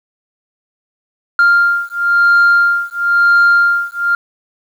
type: beating tone pair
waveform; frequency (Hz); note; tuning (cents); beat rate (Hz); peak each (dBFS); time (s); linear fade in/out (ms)
sine; 1396.9 / 1397.89; F6 / F6; 0 / +1; 0.99; -10; 1.39-4.15; 2
effects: tanh soft clip ceiling -4 dBFS + 7-bit